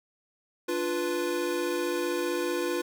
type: chord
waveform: square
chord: B diminished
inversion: first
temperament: equal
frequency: 293.7 / 349.2 / 493.9 Hz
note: D4 / F4 / B4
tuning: 0 / 0 / 0 cents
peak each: -36 / -30 / -33 dBFS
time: 0.68-2.82 s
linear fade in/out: 10 ms
effects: none